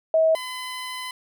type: tone pair in turn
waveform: sine / 15% pulse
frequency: 642 / 1014.1 Hz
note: E5 / B5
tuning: -46 / +46 cents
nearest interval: minor sixth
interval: 792 cents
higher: second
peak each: -15 / -24 dBFS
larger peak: first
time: 0.14-0.35 / 0.35-1.11 s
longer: second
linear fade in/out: 2 ms
effects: none